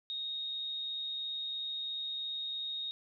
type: tone with amplitude modulation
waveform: sine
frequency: 3729 Hz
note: A#7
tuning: in tune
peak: -34 dBFS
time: 0.1-2.91 s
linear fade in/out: 0 ms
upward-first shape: sine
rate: 143 Hz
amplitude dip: 30%
effects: none